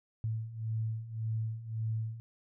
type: beating tone pair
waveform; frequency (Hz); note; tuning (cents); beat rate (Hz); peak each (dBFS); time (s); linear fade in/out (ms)
sine; 110 / 111.8; A2 / A2; 0 / +28; 1.8; -38 / -34; 0.24-2.2; 0
effects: none